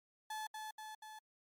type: tone with echo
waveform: 35% pulse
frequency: 864 Hz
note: A5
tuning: 32 cents flat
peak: -39 dBFS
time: 0.3-0.47 s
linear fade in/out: 5 ms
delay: 240 ms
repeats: 3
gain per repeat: -3 dB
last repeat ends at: 1.19 s
effects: MP3 64 kbps